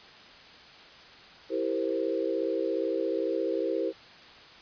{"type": "chord", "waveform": "sine", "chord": "C dominant seventh", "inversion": "first", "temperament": "equal", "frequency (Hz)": [329.6, 392, 466.2, 523.3], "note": ["E4", "G4", "Bb4", "C5"], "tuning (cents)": [0, 0, 0, 0], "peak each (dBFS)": -32, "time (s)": [1.49, 3.93], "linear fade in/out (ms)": 50, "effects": ["white hiss -50 dBFS RMS until 4.61 s", "resampled to 11025 Hz"]}